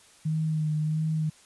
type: tone with vibrato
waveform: sine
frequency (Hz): 155.5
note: D#3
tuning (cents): -1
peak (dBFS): -24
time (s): 0.25-1.3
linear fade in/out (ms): 10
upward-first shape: sine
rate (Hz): 1.5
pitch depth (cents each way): 27
effects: white hiss -56 dBFS RMS until 1.45 s + resampled to 24000 Hz